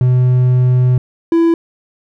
triangle tone pair in turn, 126 / 333.3 Hz, B2 / E4, +35 / +19 cents, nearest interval octave + perfect fourth, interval 1684 cents, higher second, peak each -6 dBFS, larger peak neither, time 0.01-0.98 / 1.32-1.54 s, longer first, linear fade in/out 2 ms, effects none

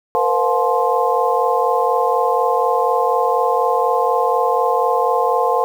sine tone cluster, 466.9 / 511 / 711 / 861 / 1049 Hz, A#4 / C5 / F5 / A5 / C6, +3 / -41 / +31 / -38 / +4 cents, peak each -20 dBFS, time 0.15-5.64 s, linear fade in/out 0 ms, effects 7-bit

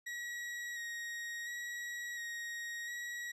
40% pulse tone with vibrato, 1897 Hz, A#6, 30 cents sharp, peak -39 dBFS, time 0.06-3.32 s, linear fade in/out 10 ms, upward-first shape square, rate 0.71 Hz, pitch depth 16 cents each way, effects low-pass 11000 Hz 12 dB/octave

